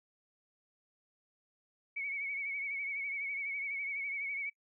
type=tone with vibrato; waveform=sine; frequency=2236 Hz; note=C#7; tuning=14 cents sharp; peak=-35 dBFS; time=1.96-4.5 s; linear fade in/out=10 ms; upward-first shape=triangle; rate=12 Hz; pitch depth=62 cents each way; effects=noise-tail reverb RT60 0.1 s tail -21 dB re dry